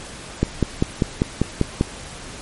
click train, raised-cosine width 3 ms, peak -3 dBFS, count 8, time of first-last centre 0.43-1.811 s, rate 5.07 Hz, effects pink hiss -36 dBFS RMS until 2.41 s + MP3 48 kbps

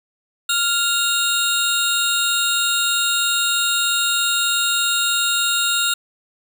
25% pulse tone pair together, 1396.9 / 3737 Hz, F6 / A#7, 0 / +4 cents, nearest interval octave + perfect fourth, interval 1704 cents, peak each -16 dBFS, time 0.49-5.94 s, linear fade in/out 5 ms, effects none

